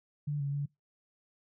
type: tone with pitch steps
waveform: sine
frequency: 146.5 / 140.8 / 143.2 Hz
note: D3 / C#3 / D3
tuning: -4 / +27 / -43 cents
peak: -30 dBFS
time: 0.27-0.66 s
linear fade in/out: 10 ms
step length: 130 ms
effects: noise-tail reverb RT60 0.2 s tail -25 dB re dry